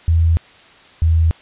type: tone pair in turn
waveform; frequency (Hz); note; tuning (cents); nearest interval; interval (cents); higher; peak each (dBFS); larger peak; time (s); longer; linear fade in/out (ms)
sine; 82.41 / 81.42; E2 / E2; 0 / -21; unison; 21; first; -10; neither; 0.08-0.37 / 1.02-1.31; neither; 0
effects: white hiss -45 dBFS RMS until 1.41 s + resampled to 8000 Hz